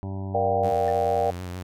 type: harmonic tone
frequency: 96.8 Hz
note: G2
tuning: 21 cents flat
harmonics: 1 / 2 / 3 / 4 / 6 / 7 / 8 / 9 / 10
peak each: -30 / -36 / -40 / -42 / -46 / -47 / -48 / -49 / -50 dBFS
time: 0.03-0.72 s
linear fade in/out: 0 ms
type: chord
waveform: sine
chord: G minor seventh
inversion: first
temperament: just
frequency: 470.4 / 588 / 705.6 / 784 Hz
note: Bb4 / D5 / F5 / G5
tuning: +16 / +2 / +18 / 0 cents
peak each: -26 dBFS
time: 0.34-1.31 s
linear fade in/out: 10 ms
type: tone with vibrato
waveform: sawtooth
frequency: 90.1 Hz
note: F#2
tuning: 45 cents flat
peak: -28 dBFS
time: 0.63-1.63 s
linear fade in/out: 10 ms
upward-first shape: sine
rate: 6.6 Hz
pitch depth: 38 cents each way
type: tone with exponential decay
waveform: triangle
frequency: 1787 Hz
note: A6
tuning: 26 cents sharp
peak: -33 dBFS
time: 0.88-0.96 s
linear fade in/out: 1 ms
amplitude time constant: 16 ms
effects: none